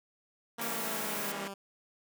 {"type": "exponential sweep", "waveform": "10% pulse", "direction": "down", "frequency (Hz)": [233.1, 196], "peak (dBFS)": -32, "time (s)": [0.58, 1.54], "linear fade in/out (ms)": 5}
{"type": "chord", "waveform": "5% pulse", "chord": "E diminished seventh", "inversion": "none", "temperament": "equal with one note detuned", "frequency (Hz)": [164.81, 196, 235, 277.2], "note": ["E3", "G3", "Bb3", "Db4"], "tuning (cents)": [0, 0, 14, 0], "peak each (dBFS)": -32, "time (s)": [0.59, 1.48], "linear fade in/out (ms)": 5}
{"type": "noise", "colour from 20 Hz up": "blue", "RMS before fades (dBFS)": -38, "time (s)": [0.61, 1.32], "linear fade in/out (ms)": 5}
{"effects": []}